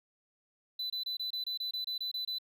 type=tone bursts; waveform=triangle; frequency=4000 Hz; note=B7; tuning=21 cents sharp; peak=-32 dBFS; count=12; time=0.79-2.385 s; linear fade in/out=5 ms; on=110 ms; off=25 ms; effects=none